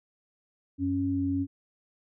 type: tone pair together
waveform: sine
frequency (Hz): 92.9 / 276.5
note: F#2 / C#4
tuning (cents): +7 / -4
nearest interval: octave + perfect fifth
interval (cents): 1889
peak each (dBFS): -32 / -26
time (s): 0.78-1.47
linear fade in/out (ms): 50
effects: none